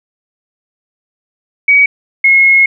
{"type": "tone pair in turn", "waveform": "sine", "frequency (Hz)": [2262, 2166], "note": ["C#7", "C#7"], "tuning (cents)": [34, -41], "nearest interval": "minor second", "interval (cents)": 75, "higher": "first", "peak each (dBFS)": -4, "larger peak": "neither", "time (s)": [[1.68, 1.86], [2.24, 2.66]], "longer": "second", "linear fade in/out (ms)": 5, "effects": []}